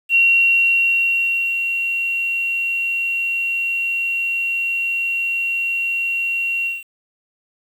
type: tone with ADSR envelope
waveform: sine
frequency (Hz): 2743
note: F7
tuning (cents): -32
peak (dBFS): -10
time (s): 0.09-6.84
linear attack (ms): 59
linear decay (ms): 1400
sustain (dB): -8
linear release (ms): 180
effects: 7-bit